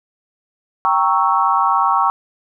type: chord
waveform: sine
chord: G diminished seventh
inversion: none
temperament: equal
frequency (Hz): 784 / 932.3 / 1108.7 / 1318.5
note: G5 / Bb5 / Db6 / Fb6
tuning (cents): 0 / 0 / 0 / 0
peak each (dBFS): -19 / -18 / -16 / -20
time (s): 0.85-2.1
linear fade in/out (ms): 0
effects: none